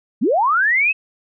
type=linear sweep; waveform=sine; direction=up; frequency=172.2 to 2637 Hz; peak=-13 dBFS; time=0.21-0.93 s; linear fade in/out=20 ms; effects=none